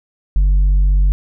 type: tone with tanh clipping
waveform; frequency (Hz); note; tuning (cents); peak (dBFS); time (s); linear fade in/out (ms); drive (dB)
sine; 47.74; G1; -45; -10; 0.36-1.12; 0; 3
effects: none